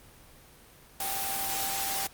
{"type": "tone in noise", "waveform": "sine", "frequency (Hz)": 784, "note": "G5", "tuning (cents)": 0, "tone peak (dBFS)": -36, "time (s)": [1, 2.07], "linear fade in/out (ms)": 2, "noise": "white", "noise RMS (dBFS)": -32, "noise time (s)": [1, 2.07], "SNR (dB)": -7, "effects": ["pink hiss -54 dBFS RMS until 2.13 s", "Opus 24 kbps"]}